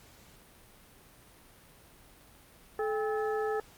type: harmonic tone with a mistuned harmonic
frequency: 431.7 Hz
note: A4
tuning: 33 cents flat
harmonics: 1 / 2 / 3 / 4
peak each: -30 / -36 / -40 / -42 dBFS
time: 2.79-3.6 s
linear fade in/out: 2 ms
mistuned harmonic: 2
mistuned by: -130 cents
effects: pink hiss -57 dBFS RMS until 3.77 s + Opus 48 kbps